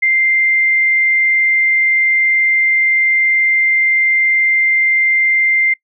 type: tone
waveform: sine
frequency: 2093 Hz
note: C7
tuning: in tune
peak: -10 dBFS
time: 0.02-5.74 s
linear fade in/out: 10 ms
effects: noise-tail reverb RT60 0.1 s tail -23 dB re dry